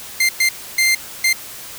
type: tone bursts at uneven times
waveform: sawtooth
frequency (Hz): 2094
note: C7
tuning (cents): +1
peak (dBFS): -9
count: 4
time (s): 0.2-0.29 / 0.4-0.49 / 0.78-0.95 / 1.24-1.33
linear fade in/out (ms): 5
effects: white hiss -34 dBFS RMS until 1.78 s